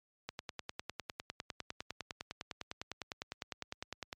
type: click train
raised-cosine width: 0.2 ms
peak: -22 dBFS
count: 39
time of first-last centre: 0.29-4.128 s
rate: 9.9 Hz
effects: high-pass 60 Hz 12 dB/octave + MP3 96 kbps